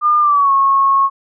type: tone with pitch glide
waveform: sine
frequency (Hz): 1207 to 1094.1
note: D6 to C#6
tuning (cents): +47 to -23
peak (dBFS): -9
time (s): 0.01-1.1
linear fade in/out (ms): 50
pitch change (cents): -170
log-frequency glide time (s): 0.2-0.52
effects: none